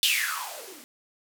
violet noise with band-pass filter sweep, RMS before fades -29 dBFS, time 0.03-0.84 s, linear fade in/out 0 ms, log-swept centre 3400 to 240 Hz, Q 8.3, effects none

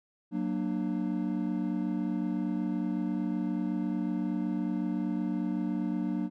triangle chord, Gb augmented, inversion none, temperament equal with one note detuned, 185 / 233.1 / 298.5 Hz, Gb3 / Bb3 / D4, 0 / 0 / +28 cents, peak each -31 dBFS, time 0.31-6.3 s, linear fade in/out 50 ms, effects none

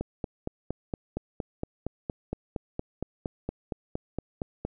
click train, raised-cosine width 2 ms, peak -17 dBFS, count 21, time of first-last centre 0.01-4.65 s, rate 4.31 Hz, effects none

